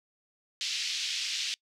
pink band-pass noise, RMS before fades -33 dBFS, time 0.61-1.54 s, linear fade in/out 0 ms, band 2700 to 5800 Hz, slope 24 dB/octave, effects noise-tail reverb RT60 0.1 s tail -25 dB re dry

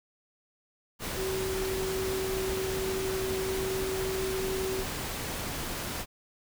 sine tone in noise, 380 Hz, F#4, 46 cents sharp, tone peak -30 dBFS, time 1.15-4.85 s, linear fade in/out 50 ms, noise pink, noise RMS -35 dBFS, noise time 0.99-6.06 s, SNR +2 dB, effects none

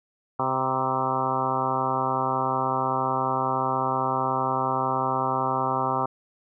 harmonic tone with a mistuned harmonic, 130.81 Hz, C3, in tune, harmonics 1 / 2 / 3 / 4 / 5 / 6 / 7 / 8 / 9 / 10, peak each -34 / -34 / -34 / -34 / -34 / -29 / -29 / -31 / -30 / -33 dBFS, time 0.39-6.06 s, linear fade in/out 5 ms, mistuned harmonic 7, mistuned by +47 cents, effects none

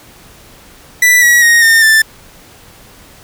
45% pulse tone with pitch steps, 1975.5 / 1921.5 / 1868.9 / 1817.8 / 1768.1 Hz, B6 / B6 / A#6 / A#6 / A6, 0 / -48 / +4 / -44 / +8 cents, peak -5 dBFS, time 1.02-2.02 s, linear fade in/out 5 ms, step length 200 ms, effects pink hiss -40 dBFS RMS until 3.23 s

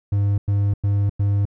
triangle tone bursts, 100.9 Hz, G#2, 49 cents flat, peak -14 dBFS, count 4, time 0.12-1.454 s, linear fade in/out 5 ms, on 260 ms, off 98 ms, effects none

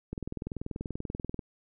click train, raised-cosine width 3 ms, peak -22 dBFS, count 27, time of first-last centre 0.13-1.392 s, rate 20.6 Hz, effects none

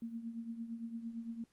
sine tone with tremolo, 230 Hz, A#3, 23 cents flat, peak -37 dBFS, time 0.02-1.44 s, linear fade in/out 2 ms, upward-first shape triangle, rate 8.8 Hz, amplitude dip 75%, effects pink hiss -75 dBFS RMS until 1.52 s + Opus 32 kbps

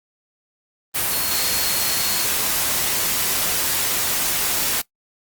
sine tone in noise, 4295 Hz, C8, 44 cents sharp, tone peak -28 dBFS, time 1.1-2.26 s, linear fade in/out 20 ms, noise white, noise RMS -21 dBFS, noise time 0.94-4.82 s, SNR -10 dB, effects noise-tail reverb RT60 0.1 s tail -19 dB re dry + Opus 32 kbps

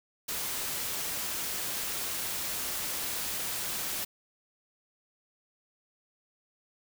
white noise, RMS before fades -34 dBFS, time 0.28-4.05 s, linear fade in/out 10 ms, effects none

